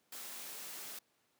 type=noise with amplitude modulation; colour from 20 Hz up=white; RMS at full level=-45 dBFS; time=0.12-0.99 s; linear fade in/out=5 ms; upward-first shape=sine; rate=251 Hz; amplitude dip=30%; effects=pink hiss -75 dBFS RMS until 1.39 s + high-pass 200 Hz 12 dB/octave